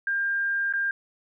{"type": "tone with dropouts", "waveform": "sine", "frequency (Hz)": 1600, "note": "G6", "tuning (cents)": 35, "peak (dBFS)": -23, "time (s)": [0.07, 0.91], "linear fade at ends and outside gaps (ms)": 2, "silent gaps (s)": [0.726, 0.736], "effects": []}